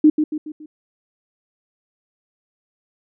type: tone with echo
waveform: sine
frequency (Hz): 305.6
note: D#4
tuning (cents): -31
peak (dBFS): -7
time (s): 0.04-0.1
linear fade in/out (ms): 5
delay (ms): 140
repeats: 4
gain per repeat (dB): -7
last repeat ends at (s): 0.66
effects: none